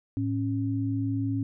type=tone pair together; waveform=sine; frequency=108.9 / 274.4 Hz; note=A2 / C#4; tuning=-17 / -17 cents; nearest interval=octave + major third; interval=1600 cents; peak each=-28 dBFS; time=0.17-1.43 s; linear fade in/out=0 ms; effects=none